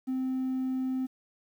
triangle tone, 259.8 Hz, C4, 12 cents flat, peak -25 dBFS, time 0.07-1.07 s, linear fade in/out 20 ms, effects tanh soft clip ceiling -23 dBFS + 10-bit

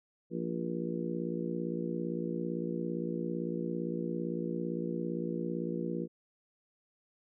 harmonic tone with a mistuned harmonic, 57.7 Hz, A#1, 17 cents flat, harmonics 3 / 4 / 5 / 6 / 7 / 8, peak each -37 / -39 / -42 / -38 / -44 / -41 dBFS, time 0.3-6.08 s, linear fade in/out 50 ms, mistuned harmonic 8, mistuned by +70 cents, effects none

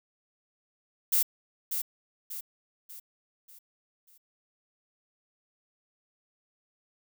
violet noise with echo, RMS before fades -24 dBFS, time 1.12-1.23 s, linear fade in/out 10 ms, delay 590 ms, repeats 5, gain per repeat -7 dB, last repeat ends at 4.18 s, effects none

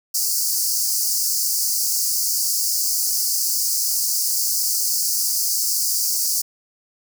pink high-pass noise, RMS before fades -21 dBFS, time 0.14-6.42 s, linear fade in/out 10 ms, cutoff 4600 Hz, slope 96 dB/octave, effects none

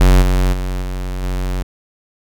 square tone with level steps, 45.96 Hz, F#1, 11 cents flat, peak -7 / -12 / -19 / -21 / -18 dBFS, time 0-1.63 s, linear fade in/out 10 ms, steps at 0.21 / 0.52 / 0.81 / 1.22 s, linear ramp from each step 20 ms, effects none

